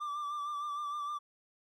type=tone with vibrato; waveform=triangle; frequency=1174.7 Hz; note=D6; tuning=in tune; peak=-33 dBFS; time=0-1.19 s; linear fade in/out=20 ms; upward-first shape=sine; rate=6.5 Hz; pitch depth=37 cents each way; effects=none